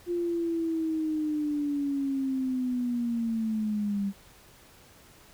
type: linear sweep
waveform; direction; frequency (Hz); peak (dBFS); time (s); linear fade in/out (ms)
sine; down; 351.1 to 196; -26; 0.06-4.13; 50
effects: pink hiss -55 dBFS RMS until 5.33 s